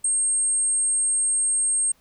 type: tone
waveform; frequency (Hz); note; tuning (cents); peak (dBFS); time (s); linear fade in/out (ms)
sine; 8500; C9; +26; -19; 0.04-1.92; 5
effects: pink hiss -61 dBFS RMS until 2 s